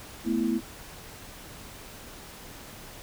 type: chord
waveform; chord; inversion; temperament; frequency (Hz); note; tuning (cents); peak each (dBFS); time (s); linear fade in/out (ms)
sine; A suspended second; none; just; 220 / 247.5 / 330; A3 / B3 / E4; 0 / +4 / +2; -28; 0.24-0.61; 50
effects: pink hiss -45 dBFS RMS until 3.02 s